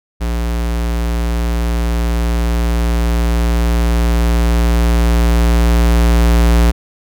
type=tone with level ramp; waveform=square; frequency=58.27 Hz; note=A#1; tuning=in tune; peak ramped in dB=-16 to -8 dBFS; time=0.2-6.72 s; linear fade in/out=20 ms; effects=none